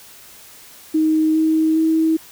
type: tone with pitch steps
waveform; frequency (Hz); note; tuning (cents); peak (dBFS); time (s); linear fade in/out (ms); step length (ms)
sine; 313.8 / 316.9 / 320.4; D#4 / D#4 / E4; +15 / +32 / -49; -13; 0.94-2.17; 10; 410
effects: white hiss -43 dBFS RMS until 2.31 s